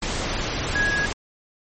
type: tone in noise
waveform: sine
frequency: 1661.2 Hz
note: G#6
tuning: in tune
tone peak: -20 dBFS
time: 0.75-1.06 s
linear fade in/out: 5 ms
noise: pink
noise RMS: -26 dBFS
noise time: 0.02-1.13 s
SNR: +3 dB
effects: MP3 32 kbps